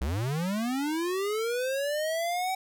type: linear sweep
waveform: square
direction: up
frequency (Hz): 58.27 to 764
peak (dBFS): -28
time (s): 0.01-2.55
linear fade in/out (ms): 5
effects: none